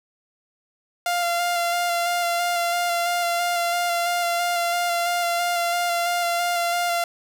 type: tone with vibrato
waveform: sawtooth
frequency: 695 Hz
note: F5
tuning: 9 cents flat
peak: -17 dBFS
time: 1.06-7.04 s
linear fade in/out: 2 ms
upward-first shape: square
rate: 3 Hz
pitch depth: 15 cents each way
effects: 8-bit